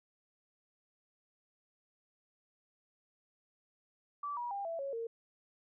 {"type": "tone with pitch steps", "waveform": "sine", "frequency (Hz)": [1157, 961.7, 799.4, 664.5, 552.4, 459.2], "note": ["D6", "B5", "G5", "E5", "C#5", "A#4"], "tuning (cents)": [-26, -46, 34, 14, -6, -26], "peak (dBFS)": -36, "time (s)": [4.23, 5.07], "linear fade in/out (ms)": 5, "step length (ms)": 140, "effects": []}